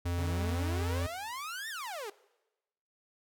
square tone, 87 Hz, F2, 6 cents flat, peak -31 dBFS, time 0.05-1.07 s, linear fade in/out 10 ms
sawtooth exponential two-way sweep, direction up then down, 130.81 to 1864.7 to 383.8 Hz, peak -34 dBFS, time 0.18-2.1 s, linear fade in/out 5 ms, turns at 1.69 s
effects noise-tail reverb RT60 1.0 s tail -20 dB re dry

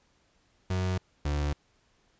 35% pulse tone pair in turn, 92.5 / 73.1 Hz, F#2 / D2, 0 / -7 cents, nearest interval major third, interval 407 cents, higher first, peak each -25 dBFS, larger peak neither, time 0.7-0.98 / 1.25-1.53 s, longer neither, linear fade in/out 5 ms, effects pink hiss -68 dBFS RMS until 2.19 s + resampled to 16000 Hz

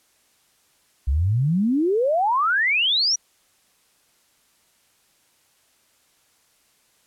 sine exponential sweep, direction up, 62.4 to 5920 Hz, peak -17 dBFS, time 1.07-3.16 s, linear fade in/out 10 ms, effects white hiss -62 dBFS RMS until 7.06 s + low-pass 12000 Hz 12 dB/octave

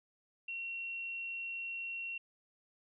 sine tone, 2732 Hz, F7, 39 cents flat, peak -38 dBFS, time 0.48-2.18 s, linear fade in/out 5 ms, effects none

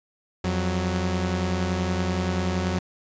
sawtooth tone pair together, 87.23 / 185 Hz, F2 / F#3, -2 / 0 cents, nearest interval octave + minor second, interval 1302 cents, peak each -22 dBFS, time 0.44-2.79 s, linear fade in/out 5 ms, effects resampled to 16000 Hz

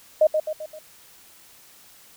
sine tone with echo, 619 Hz, D#5, 9 cents flat, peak -12 dBFS, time 0.21-0.27 s, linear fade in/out 5 ms, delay 130 ms, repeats 4, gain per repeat -6 dB, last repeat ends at 0.79 s, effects white hiss -51 dBFS RMS until 2.16 s

